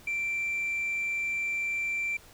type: tone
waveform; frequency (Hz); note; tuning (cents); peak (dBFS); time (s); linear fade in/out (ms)
sine; 2349; D7; 0; -26; 0.07-2.17; 5
effects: tanh soft clip ceiling -26 dBFS + pink hiss -54 dBFS RMS until 2.33 s